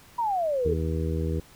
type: exponential sweep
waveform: sine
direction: down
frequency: 980 to 415.3 Hz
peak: -23 dBFS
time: 0.18-0.74 s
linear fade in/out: 10 ms
type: harmonic tone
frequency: 80.3 Hz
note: E2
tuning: 45 cents flat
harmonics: 1 / 2 / 3 / 4 / 5 / 6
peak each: -27 / -31 / -38 / -35 / -35 / -36 dBFS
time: 0.65-1.4 s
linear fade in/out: 5 ms
effects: pink hiss -53 dBFS RMS until 1.55 s